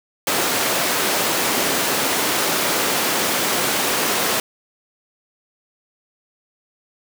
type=high-pass noise; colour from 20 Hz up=pink; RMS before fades=-20 dBFS; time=0.27-4.4 s; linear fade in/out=2 ms; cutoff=300 Hz; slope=12 dB/octave; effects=none